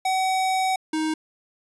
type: tone pair in turn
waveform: square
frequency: 756 / 313.5 Hz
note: F#5 / D#4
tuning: +37 / +13 cents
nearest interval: octave + minor third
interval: 1524 cents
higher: first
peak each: -21 / -23 dBFS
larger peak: first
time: 0.05-0.76 / 0.93-1.14 s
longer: first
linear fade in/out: 5 ms
effects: resampled to 24000 Hz